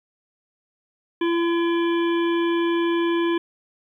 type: harmonic tone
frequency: 339 Hz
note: E4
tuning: 49 cents sharp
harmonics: 1 / 3 / 5 / 7 / 9 / 10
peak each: -19 / -29 / -33 / -36 / -38 / -39 dBFS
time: 1.21-3.38 s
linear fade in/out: 5 ms
effects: 10-bit